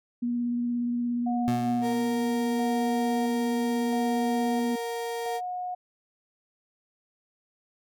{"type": "tone with vibrato", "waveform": "sine", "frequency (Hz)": 240.4, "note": "B3", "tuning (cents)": -46, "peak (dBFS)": -25, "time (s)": [0.22, 4.76], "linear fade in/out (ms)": 10, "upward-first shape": "sine", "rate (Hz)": 17, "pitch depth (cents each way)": 13}
{"type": "tone with tremolo", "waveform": "sine", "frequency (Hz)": 725, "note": "F#5", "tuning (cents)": -35, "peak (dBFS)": -30, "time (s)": [1.26, 5.75], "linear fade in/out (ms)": 10, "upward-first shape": "square", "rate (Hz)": 0.75, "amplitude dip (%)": 55}
{"type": "tone with exponential decay", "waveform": "25% pulse", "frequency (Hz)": 122, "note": "B2", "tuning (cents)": -21, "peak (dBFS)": -23, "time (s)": [1.48, 2.59], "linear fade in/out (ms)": 0, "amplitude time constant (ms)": 240}
{"type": "tone", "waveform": "35% pulse", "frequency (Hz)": 465.4, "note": "A#4", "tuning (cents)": -3, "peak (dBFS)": -29, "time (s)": [1.81, 5.41], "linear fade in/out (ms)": 50}
{"effects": []}